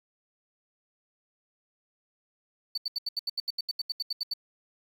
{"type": "tone bursts", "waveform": "triangle", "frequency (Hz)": 4500, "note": "C#8", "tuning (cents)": 25, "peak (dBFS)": -25, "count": 16, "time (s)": [2.75, 4.337], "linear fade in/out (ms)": 5, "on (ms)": 27, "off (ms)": 77, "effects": ["tanh soft clip ceiling -24 dBFS", "9-bit"]}